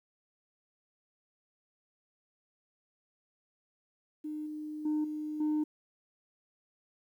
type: tone with level steps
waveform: sine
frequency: 304.3 Hz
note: D#4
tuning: 38 cents flat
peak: -35 / -37 / -26 / -34 / -25 dBFS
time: 4.24-5.64 s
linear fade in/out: 10 ms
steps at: 4.46 / 4.85 / 5.04 / 5.4 s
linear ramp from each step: 5 ms
effects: tanh soft clip ceiling -26 dBFS + 11-bit